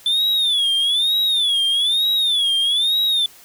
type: tone with vibrato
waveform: triangle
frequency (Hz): 3500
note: A7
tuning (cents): -10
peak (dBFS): -14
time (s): 0.06-3.26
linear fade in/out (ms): 2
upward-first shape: sine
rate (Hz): 1.1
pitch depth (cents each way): 160
effects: white hiss -46 dBFS RMS until 3.44 s